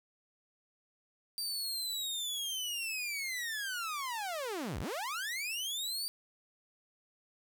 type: linear two-way sweep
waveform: sawtooth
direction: down then up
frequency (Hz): 4693 to 37 to 4693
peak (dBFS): -32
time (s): 1.38-6.08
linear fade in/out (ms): 0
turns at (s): 4.8
effects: 10-bit